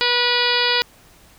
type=harmonic tone; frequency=486.4 Hz; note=B4; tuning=26 cents flat; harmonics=1 / 2 / 3 / 4 / 5 / 6 / 7 / 8 / 9 / 10; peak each=-25 / -25 / -25 / -25 / -25 / -25 / -25 / -25 / -25 / -25 dBFS; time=0.01-0.82 s; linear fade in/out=0 ms; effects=pink hiss -50 dBFS RMS until 1.38 s

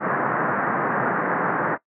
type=band-pass noise; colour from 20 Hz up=white; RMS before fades=-23 dBFS; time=0-1.78 s; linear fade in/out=50 ms; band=130 to 1700 Hz; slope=48 dB/octave; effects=noise-tail reverb RT60 0.1 s tail -18 dB re dry

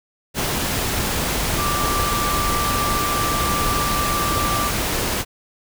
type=tone in noise; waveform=sine; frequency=1174.7 Hz; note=D6; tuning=in tune; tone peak=-22 dBFS; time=1.56-4.72 s; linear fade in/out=50 ms; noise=pink; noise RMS=-22 dBFS; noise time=0.34-5.25 s; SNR=-3 dB; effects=none

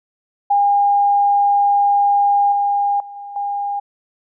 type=tone with level steps; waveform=sine; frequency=810 Hz; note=G#5; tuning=43 cents flat; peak=-11 / -14 / -31 / -29 / -19 dBFS; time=0.5-3.8 s; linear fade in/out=10 ms; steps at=2.52 / 3 / 3.16 / 3.36 s; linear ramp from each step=2 ms; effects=none

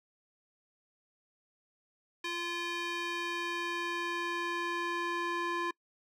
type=tone with band-pass filter sweep; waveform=square; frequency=345 Hz; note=F4; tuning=21 cents flat; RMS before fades=-35 dBFS; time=2.24-5.71 s; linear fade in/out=5 ms; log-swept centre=2600 to 1400 Hz; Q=1.2; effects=noise-tail reverb RT60 0.1 s tail -25 dB re dry

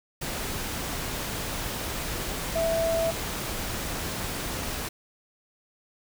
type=tone in noise; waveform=sine; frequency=659.3 Hz; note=E5; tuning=in tune; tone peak=-23 dBFS; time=2.55-3.11 s; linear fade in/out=10 ms; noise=pink; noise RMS=-32 dBFS; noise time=0.21-4.89 s; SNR=+6 dB; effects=none

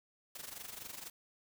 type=noise with amplitude modulation; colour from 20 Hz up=white; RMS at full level=-44 dBFS; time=0.35-1.1 s; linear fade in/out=5 ms; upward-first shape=sine; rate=24 Hz; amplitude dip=75%; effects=none

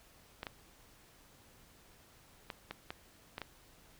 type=clicks; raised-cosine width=0.3 ms; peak=-24 dBFS; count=7; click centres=0.431 / 0.468 / 2.502 / 2.71 / 2.905 / 3.381 / 3.417 s; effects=pink hiss -62 dBFS RMS until 3.99 s

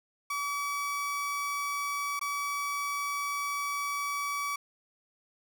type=tone with dropouts; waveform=30% pulse; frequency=1143 Hz; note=D6; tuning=47 cents flat; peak=-28 dBFS; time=0.3-4.56 s; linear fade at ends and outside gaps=5 ms; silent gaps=2.194-2.212 s; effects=none

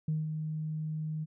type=tone with ADSR envelope; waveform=sine; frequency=155.56 Hz; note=D#3; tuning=in tune; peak=-26 dBFS; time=0.08-1.26 s; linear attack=4 ms; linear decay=180 ms; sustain=-6 dB; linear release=30 ms; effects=tanh soft clip ceiling -23 dBFS

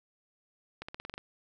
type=accelerating click train; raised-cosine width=0.3 ms; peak=-24 dBFS; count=8; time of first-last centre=0.82-1.179 s; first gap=65 ms; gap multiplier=0.92; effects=none

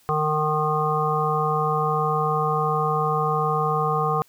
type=harmonic tone; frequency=153.1 Hz; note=D#3; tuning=28 cents flat; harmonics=1 / 3 / 5 / 7 / 8; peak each=-26 / -26 / -26 / -26 / -26 dBFS; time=0.09-4.22 s; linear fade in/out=0 ms; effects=white hiss -58 dBFS RMS until 4.28 s

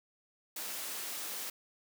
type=high-pass noise; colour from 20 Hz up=white; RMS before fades=-40 dBFS; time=0.56-1.5 s; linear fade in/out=5 ms; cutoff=260 Hz; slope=12 dB/octave; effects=none

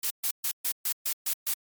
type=noise bursts; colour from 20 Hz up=blue; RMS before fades=-28 dBFS; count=8; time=0.03-1.54 s; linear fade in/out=5 ms; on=75 ms; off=130 ms; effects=MP3 96 kbps

